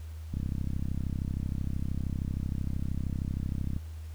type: click train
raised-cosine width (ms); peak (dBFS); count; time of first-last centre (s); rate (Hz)
5; -20; 114; 0.34-3.764; 33
effects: added 79 Hz sine -38 dBFS peak until 4.14 s + pink hiss -58 dBFS RMS until 4.14 s